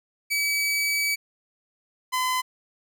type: tone pair in turn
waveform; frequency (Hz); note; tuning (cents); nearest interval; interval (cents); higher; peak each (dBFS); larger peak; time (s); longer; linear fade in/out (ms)
sawtooth; 2286 / 1018.3; D7 / C6; -47 / -47; octave + major second; 1400; first; -19; neither; 0.3-1.16 / 2.12-2.42; first; 20
effects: none